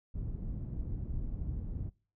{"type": "low-pass noise", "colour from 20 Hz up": "pink", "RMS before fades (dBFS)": -37, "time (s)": [0.14, 1.9], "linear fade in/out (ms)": 20, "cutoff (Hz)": 150, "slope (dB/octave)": 12, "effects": ["noise-tail reverb RT60 0.4 s tail -25 dB re dry"]}